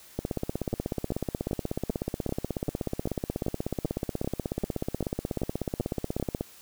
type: two click trains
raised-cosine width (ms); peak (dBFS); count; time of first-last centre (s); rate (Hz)
2; -15 / -16; 103 / 15; 0.19-6.41 / 0.73-6.199; 16.4 / 2.56
effects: white hiss -52 dBFS RMS until 6.61 s